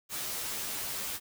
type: noise with comb filter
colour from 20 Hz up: white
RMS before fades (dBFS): -36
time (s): 0.09-1.2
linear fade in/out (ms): 50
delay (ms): 12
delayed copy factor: -1
effects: none